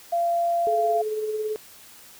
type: tone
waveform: sine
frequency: 686 Hz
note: F5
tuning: 31 cents flat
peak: -20 dBFS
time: 0.12-1.02 s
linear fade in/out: 10 ms
type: tone with tremolo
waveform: sine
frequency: 430 Hz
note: A4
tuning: 40 cents flat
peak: -23 dBFS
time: 0.67-1.56 s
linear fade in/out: 0 ms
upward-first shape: sine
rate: 18 Hz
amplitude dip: 40%
effects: white hiss -48 dBFS RMS until 2.19 s